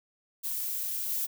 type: noise with level steps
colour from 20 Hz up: violet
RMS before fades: -33 / -31 dBFS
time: 0.43-1.27 s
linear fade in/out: 20 ms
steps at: 1.09 s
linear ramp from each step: 5 ms
effects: none